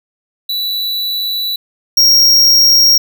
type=tone pair in turn; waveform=square; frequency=3951 / 5588 Hz; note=B7 / F8; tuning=0 / 0 cents; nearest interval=tritone; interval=600 cents; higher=second; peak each=-16 / -6 dBFS; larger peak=second; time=0.49-1.56 / 1.97-2.98 s; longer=first; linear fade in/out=5 ms; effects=none